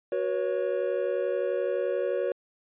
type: chord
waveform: triangle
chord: F# suspended fourth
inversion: none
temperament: equal with one note detuned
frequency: 370 / 482.9 / 554.4 Hz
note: F#4 / B4 / C#5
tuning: 0 / -39 / 0 cents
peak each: -29 / -28 / -27 dBFS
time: 0.12-2.32 s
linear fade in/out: 2 ms
effects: resampled to 8000 Hz